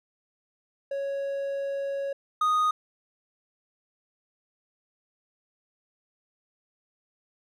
triangle tone pair in turn, 554.4 / 1241 Hz, C#5 / D#6, 0 / -5 cents, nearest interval octave + major second, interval 1395 cents, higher second, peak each -26 / -19 dBFS, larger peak second, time 0.91-2.13 / 2.41-2.71 s, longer first, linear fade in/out 5 ms, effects none

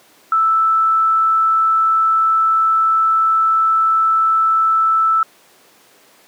sine tone, 1318.5 Hz, E6, in tune, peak -11 dBFS, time 0.32-5.23 s, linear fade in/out 2 ms, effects pink hiss -49 dBFS RMS until 6.27 s + high-pass 300 Hz 12 dB/octave

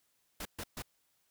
pink noise bursts, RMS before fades -41 dBFS, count 3, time 0.4-0.822 s, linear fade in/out 5 ms, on 54 ms, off 130 ms, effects white hiss -75 dBFS RMS until 1.3 s

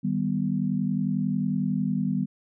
sine chord, Eb augmented, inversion none, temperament equal, 155.56 / 196 / 246.9 Hz, Eb3 / G3 / B3, 0 / 0 / 0 cents, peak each -29 / -26 / -28 dBFS, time 0.03-2.26 s, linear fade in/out 20 ms, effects none

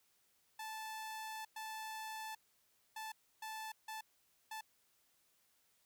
sawtooth tone bursts at uneven times, 876 Hz, A5, 8 cents flat, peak -40 dBFS, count 6, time 0.59-1.45 / 1.56-2.35 / 2.96-3.12 / 3.42-3.72 / 3.88-4.01 / 4.51-4.61 s, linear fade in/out 5 ms, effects white hiss -75 dBFS RMS until 5.85 s

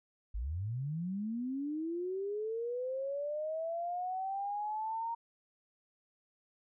sine linear sweep, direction up, 46.25 to 932.3 Hz, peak -34 dBFS, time 0.34-5.15 s, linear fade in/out 10 ms, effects none

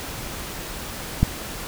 click, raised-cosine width 5 ms, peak -3 dBFS, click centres 1.23 s, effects pink hiss -33 dBFS RMS until 1.67 s

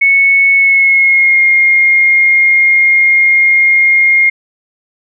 sine tone with pitch glide, 2207 to 2132 Hz, C#7 to C7, -8 to +32 cents, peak -5 dBFS, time 0.01-4.3 s, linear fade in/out 10 ms, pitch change -60 cents, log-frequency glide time 0.55-1.42 s, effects none

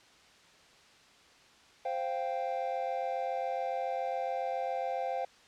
triangle chord, C suspended fourth, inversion none, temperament just, 523.3 / 697.7 / 784.9 Hz, C5 / F5 / G5, 0 / -2 / +2 cents, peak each -34 dBFS, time 1.85-5.25 s, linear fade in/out 5 ms, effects white hiss -59 dBFS RMS until 5.47 s + low-pass 5000 Hz 12 dB/octave

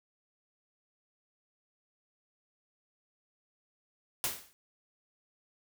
white noise with exponential decay, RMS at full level -29 dBFS, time 4.24-4.53 s, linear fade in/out 0 ms, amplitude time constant 63 ms, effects none

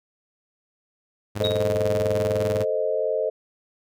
sawtooth tone with tremolo, 103.83 Hz, G#2, in tune, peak -20 dBFS, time 1.35-2.65 s, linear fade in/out 20 ms, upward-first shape square, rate 20 Hz, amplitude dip 65%
sine chord, A diminished, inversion none, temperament equal, 440 / 523.3 / 622.3 Hz, A4 / C5 / Eb5, 0 / 0 / 0 cents, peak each -26 / -26 / -25 dBFS, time 1.4-3.3 s, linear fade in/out 10 ms
sine tone with exponential decay, 3786 Hz, A#7, 26 cents sharp, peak -22 dBFS, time 1.44-1.72 s, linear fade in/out 2 ms, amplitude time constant 59 ms
effects none

